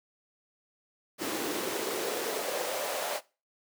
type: noise with high-pass filter sweep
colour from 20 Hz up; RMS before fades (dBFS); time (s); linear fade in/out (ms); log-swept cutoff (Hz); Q
pink; -33; 1.18-3.21; 50; 290 to 650; 3.4
effects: noise-tail reverb RT60 0.3 s tail -20 dB re dry